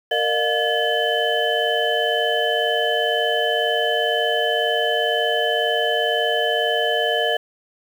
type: tone cluster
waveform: sine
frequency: 462 / 607 / 709 / 1716 / 3049 Hz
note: A#4 / D#5 / F5 / A6 / G7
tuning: -16 / -43 / +26 / -44 / -49 cents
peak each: -24 dBFS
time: 0.11-7.37 s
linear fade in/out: 5 ms
effects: 7-bit